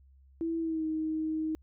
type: tone with pitch glide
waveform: sine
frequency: 329.6 to 314.5 Hz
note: E4 to D#4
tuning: 0 to +19 cents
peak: -29 dBFS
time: 0.41-1.55 s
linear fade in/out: 0 ms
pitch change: -81 cents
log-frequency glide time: 0.59-0.85 s
effects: added 67 Hz sine -56 dBFS peak until 1.62 s